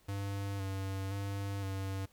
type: tone with vibrato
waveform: square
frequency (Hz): 98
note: G2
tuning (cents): 0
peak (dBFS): -36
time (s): 0.08-2.06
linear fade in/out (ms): 10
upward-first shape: square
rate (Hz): 0.97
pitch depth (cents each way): 25
effects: pink hiss -67 dBFS RMS until 2.12 s